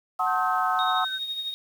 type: chord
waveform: sine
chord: F# diminished seventh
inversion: none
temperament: just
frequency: 740 / 888 / 1065.6 / 1278.7 Hz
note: F#5 / A5 / C6 / Eb6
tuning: 0 / +16 / +31 / +47 cents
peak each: -26 / -31 / -29 / -25 dBFS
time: 0.19-1.05 s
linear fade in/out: 10 ms
type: tone with pitch glide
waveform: sine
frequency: 1547 to 1531 Hz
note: G6 to G6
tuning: -23 to -41 cents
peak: -32 dBFS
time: 0.26-1.19 s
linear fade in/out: 20 ms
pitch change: -18 cents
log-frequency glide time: 0.54-0.66 s
type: tone with tremolo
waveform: sine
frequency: 3729 Hz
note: A#7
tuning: in tune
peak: -26 dBFS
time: 0.79-1.54 s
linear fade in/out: 0 ms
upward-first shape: triangle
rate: 12 Hz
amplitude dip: 60%
effects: tanh soft clip ceiling -9 dBFS + 8-bit